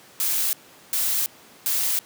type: noise bursts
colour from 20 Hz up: blue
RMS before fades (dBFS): -23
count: 3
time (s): 0.2-1.99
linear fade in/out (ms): 0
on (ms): 330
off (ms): 400
effects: pink hiss -49 dBFS RMS until 2.05 s + high-pass 200 Hz 12 dB/octave